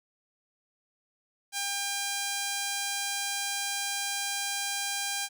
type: tone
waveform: 5% pulse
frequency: 800 Hz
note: G5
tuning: 35 cents sharp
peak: -18 dBFS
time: 1.52-5.29 s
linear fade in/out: 50 ms
effects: none